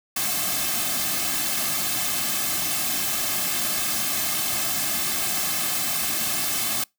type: noise with comb filter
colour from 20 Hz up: white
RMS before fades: -25 dBFS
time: 0.16-6.84 s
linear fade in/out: 5 ms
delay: 2.1 ms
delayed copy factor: -0.8
effects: noise-tail reverb RT60 0.2 s tail -26 dB re dry